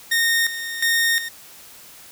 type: tone with tremolo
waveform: sawtooth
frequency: 1844 Hz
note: A#6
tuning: 19 cents flat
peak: -13 dBFS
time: 0.11-1.29 s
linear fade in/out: 10 ms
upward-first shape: square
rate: 1.4 Hz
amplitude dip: 70%
effects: white hiss -44 dBFS RMS until 2.11 s